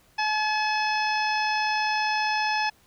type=harmonic tone with a mistuned harmonic; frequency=855 Hz; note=A5; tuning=50 cents flat; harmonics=1 / 2 / 3 / 4 / 5 / 6 / 7; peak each=-25 / -29 / -30 / -39 / -41 / -33 / -45 dBFS; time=0.18-2.7 s; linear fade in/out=10 ms; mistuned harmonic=6; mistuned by=+20 cents; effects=pink hiss -60 dBFS RMS until 2.86 s